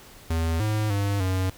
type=tone with pitch steps; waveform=square; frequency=81.9 / 107.3 / 100.5 / 93.5 Hz; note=E2 / A2 / G2 / F#2; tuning=-11 / -43 / +44 / +19 cents; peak=-23 dBFS; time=0.3-1.5 s; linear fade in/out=5 ms; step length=300 ms; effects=pink hiss -48 dBFS RMS until 1.57 s